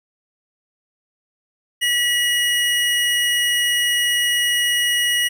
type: tone pair together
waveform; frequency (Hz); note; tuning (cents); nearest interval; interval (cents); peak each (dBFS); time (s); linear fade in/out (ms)
square; 1942 / 2897; B6 / F#7; -30 / -37; perfect fifth; 693; -21 / -19; 1.81-5.29; 20
effects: none